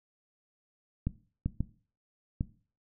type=clicks; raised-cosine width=5 ms; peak=-17 dBFS; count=4; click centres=1.07 / 1.46 / 1.606 / 2.409 s; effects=noise-tail reverb RT60 0.4 s tail -17 dB re dry